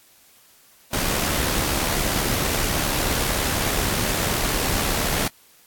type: noise with amplitude modulation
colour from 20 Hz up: pink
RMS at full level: -21 dBFS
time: 0.93-5.28 s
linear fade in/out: 5 ms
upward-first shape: sine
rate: 72.5 Hz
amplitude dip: 40%
effects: white hiss -54 dBFS RMS until 5.66 s + AAC 64 kbps